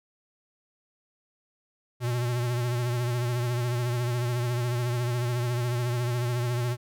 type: tone with vibrato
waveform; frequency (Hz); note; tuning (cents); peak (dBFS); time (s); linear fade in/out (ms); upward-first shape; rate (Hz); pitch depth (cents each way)
square; 121.5; B2; -28; -26; 2-6.77; 50; triangle; 14; 56
effects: none